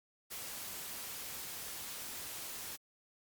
white noise, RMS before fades -44 dBFS, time 0.3-2.77 s, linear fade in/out 20 ms, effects Opus 48 kbps

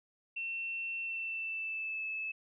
sine tone with pitch glide, 2700 to 2608 Hz, E7 to E7, +41 to -19 cents, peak -35 dBFS, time 0.36-2.32 s, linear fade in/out 10 ms, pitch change -60 cents, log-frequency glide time 1.03-2.06 s, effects none

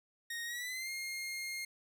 sawtooth tone with pitch glide, 1864.7 to 2130 Hz, A#6 to C7, 0 to +30 cents, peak -35 dBFS, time 0.3-1.65 s, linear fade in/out 5 ms, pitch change +230 cents, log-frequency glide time 0.45-0.9 s, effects none

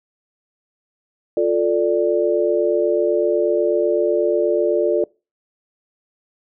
sine chord, D minor, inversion first, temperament just, 352.4 / 440.5 / 587.3 Hz, F4 / A4 / D5, +16 / +2 / 0 cents, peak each -19 dBFS, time 1.37-5.04 s, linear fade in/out 2 ms, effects noise-tail reverb RT60 0.3 s tail -25 dB re dry

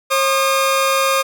sawtooth tone pair together, 538 / 1220 Hz, C5 / D#6, +48 / -34 cents, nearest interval octave + major second, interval 1418 cents, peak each -13 dBFS, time 0.1-1.23 s, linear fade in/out 20 ms, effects none

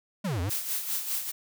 square exponential two-way sweep, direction down then up, 220 to 82.41 to 113 Hz, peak -28 dBFS, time 0.24-0.5 s, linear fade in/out 10 ms, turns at 0.41 s
blue noise with tremolo, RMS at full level -29 dBFS, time 0.49-1.32 s, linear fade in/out 20 ms, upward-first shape sine, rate 5 Hz, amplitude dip 60%
effects none

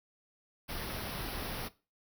pink band-stop noise, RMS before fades -39 dBFS, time 0.68-1.69 s, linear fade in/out 20 ms, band 5700 to 9600 Hz, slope 96 dB/octave, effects noise-tail reverb RT60 0.3 s tail -18 dB re dry

